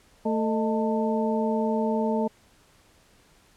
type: harmonic tone with a mistuned harmonic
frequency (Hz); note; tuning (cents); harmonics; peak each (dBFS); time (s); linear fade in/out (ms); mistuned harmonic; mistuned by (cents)
222.1; A3; +16; 1 / 2 / 3 / 4; -25 / -28 / -30 / -31; 0.25-2.28; 10; 3; -120
effects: pink hiss -59 dBFS RMS until 3.56 s + low-pass 11000 Hz 12 dB/octave